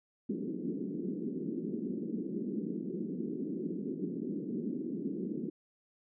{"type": "band-pass noise", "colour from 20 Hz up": "pink", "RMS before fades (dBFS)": -37, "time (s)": [0.29, 5.5], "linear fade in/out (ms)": 5, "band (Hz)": [180, 390], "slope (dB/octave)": 48, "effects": []}